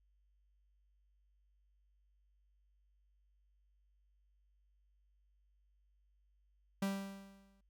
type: tone with exponential decay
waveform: 45% pulse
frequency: 196 Hz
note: G3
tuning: in tune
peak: -32 dBFS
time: 6.82-7.61 s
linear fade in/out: 5 ms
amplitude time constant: 170 ms
effects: added 50 Hz sine -70 dBFS peak until 7.69 s